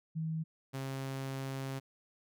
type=tone pair in turn; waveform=sine / sawtooth; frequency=160 / 134.54 Hz; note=D#3 / C3; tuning=+49 / +49 cents; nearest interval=minor third; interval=300 cents; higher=first; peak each=-33 / -33 dBFS; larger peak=neither; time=0.15-0.44 / 0.73-1.8 s; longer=second; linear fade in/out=20 ms; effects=none